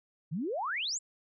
sine exponential sweep, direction up, 138.59 to 7902 Hz, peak -31 dBFS, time 0.31-0.99 s, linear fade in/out 20 ms, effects none

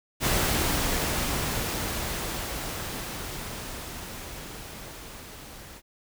pink noise with level ramp, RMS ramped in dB -24 to -45 dBFS, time 0.2-5.82 s, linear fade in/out 50 ms, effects none

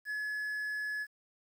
triangle tone, 1702 Hz, G#6, 42 cents sharp, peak -32 dBFS, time 0.05-1.07 s, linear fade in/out 50 ms, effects 10-bit

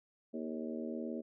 harmonic tone with a mistuned harmonic, 78.9 Hz, D#2, 25 cents sharp, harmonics 3 / 4 / 5 / 6 / 7 / 8, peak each -40 / -44 / -45 / -50 / -47 / -50 dBFS, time 0.33-1.22 s, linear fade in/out 20 ms, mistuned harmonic 6, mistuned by -42 cents, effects none

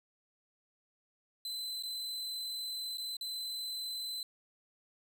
40% pulse tone with dropouts, 4039 Hz, B7, 38 cents sharp, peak -36 dBFS, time 1.45-4.23 s, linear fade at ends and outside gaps 2 ms, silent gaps 1.825-1.834 / 2.973-2.981 / 3.168-3.21 s, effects none

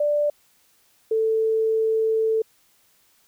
sine tone pair in turn, 589 / 443 Hz, D5 / A4, +5 / +12 cents, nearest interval perfect fourth, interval 493 cents, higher first, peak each -18 dBFS, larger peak neither, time 0-0.3 / 1.11-2.42 s, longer second, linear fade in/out 5 ms, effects white hiss -61 dBFS RMS until 3.27 s

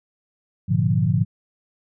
sine chord, G# diminished seventh, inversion none, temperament equal with one note detuned, 103.83 / 120.65 / 146.83 / 174.61 Hz, G#2 / B2 / D3 / F3, 0 / -40 / 0 / 0 cents, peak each -22 dBFS, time 0.68-1.25 s, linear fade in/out 20 ms, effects none

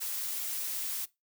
blue noise, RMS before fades -35 dBFS, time 0-1.06 s, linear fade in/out 20 ms, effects noise-tail reverb RT60 0.2 s tail -20 dB re dry

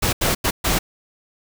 pink noise bursts at uneven times, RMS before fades -19 dBFS, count 4, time 0.02-0.13 / 0.21-0.35 / 0.44-0.51 / 0.64-0.79 s, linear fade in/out 10 ms, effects none

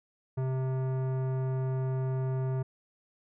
sine tone with tanh clipping, 130.81 Hz, C3, in tune, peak -30 dBFS, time 0.37-2.63 s, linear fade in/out 10 ms, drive 16 dB, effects none

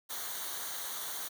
white noise with comb filter, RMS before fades -39 dBFS, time 0.09-1.29 s, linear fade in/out 20 ms, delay 0.39 ms, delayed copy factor -0.7, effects none

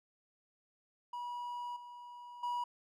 triangle tone with level steps, 969 Hz, B5, 33 cents flat, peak -37 / -46 / -32 dBFS, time 1.13-2.64 s, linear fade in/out 5 ms, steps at 1.76 / 2.43 s, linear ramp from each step 5 ms, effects none

